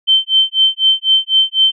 sine tone with tremolo, 3100 Hz, G7, 20 cents flat, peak -6 dBFS, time 0.07-1.72 s, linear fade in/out 20 ms, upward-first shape sine, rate 4 Hz, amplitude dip 100%, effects none

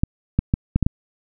clicks, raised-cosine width 5 ms, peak -4 dBFS, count 6, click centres 0.035 / 0.39 / 0.539 / 0.76 / 0.827 / 0.865 s, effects none

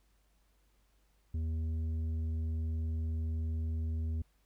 sine tone with tanh clipping, 80.3 Hz, E2, 45 cents flat, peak -33 dBFS, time 1.34-4.22 s, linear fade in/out 5 ms, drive 7 dB, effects added 50 Hz sine -68 dBFS peak until 4.45 s + pink hiss -75 dBFS RMS until 4.45 s

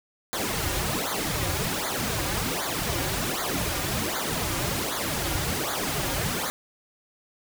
pink noise with flanger, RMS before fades -28 dBFS, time 0.33-6.5 s, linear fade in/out 0 ms, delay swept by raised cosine 0.36 to 4.66 ms, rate 1.3 Hz, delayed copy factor -0.9, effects none

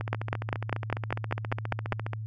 two click trains, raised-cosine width 0.5 ms, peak -18 / -11 dBFS, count 32 / 10, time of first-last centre 0.01-2.133 / 0.13-1.923 s, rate 14.6 / 5.02 Hz, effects added 109 Hz sine -33 dBFS peak until 2.26 s

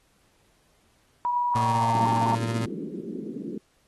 sine tone with pitch glide, 970 to 915.6 Hz, B5 to A#5, -31 to -31 cents, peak -22 dBFS, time 1.25-2.35 s, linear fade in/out 0 ms, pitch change -100 cents, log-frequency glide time 1.54-1.91 s
30% pulse tone with tremolo, 114.8 Hz, A#2, 26 cents flat, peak -22 dBFS, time 1.55-2.66 s, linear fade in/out 5 ms, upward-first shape sine, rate 15 Hz, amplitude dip 30%
white band-pass noise, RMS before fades -34 dBFS, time 1.94-3.58 s, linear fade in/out 5 ms, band 170 to 390 Hz, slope 48 dB/octave
effects pink hiss -65 dBFS RMS until 3.87 s + AAC 32 kbps

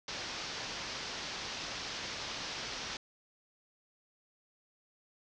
white low-pass noise, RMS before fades -41 dBFS, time 0.08-2.97 s, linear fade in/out 2 ms, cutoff 5900 Hz, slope 48 dB/octave, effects none

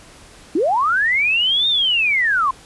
sine linear two-way sweep, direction up then down, 276.1 to 3694 to 1016 Hz, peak -14 dBFS, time 0.55-2.51 s, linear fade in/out 5 ms, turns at 1.68 s, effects pink hiss -44 dBFS RMS until 2.65 s + resampled to 24000 Hz

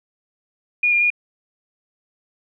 sine tone with pitch steps, 2441 / 2406 / 2435 Hz, D#7 / D7 / D#7, -34 / +41 / -38 cents, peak -14 dBFS, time 0.83-1.103 s, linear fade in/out 5 ms, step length 91 ms, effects none

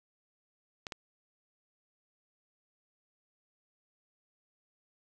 clicks, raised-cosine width 0.2 ms, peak -21 dBFS, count 2, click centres 0.868 / 0.922 s, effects none

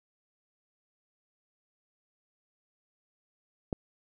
click, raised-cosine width 2 ms, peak -17 dBFS, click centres 3.728 s, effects none

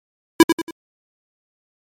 square tone with echo, 329.6 Hz, E4, in tune, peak -5 dBFS, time 0.4-0.43 s, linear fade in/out 2 ms, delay 93 ms, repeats 3, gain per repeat -8 dB, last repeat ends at 0.709 s, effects MP3 64 kbps

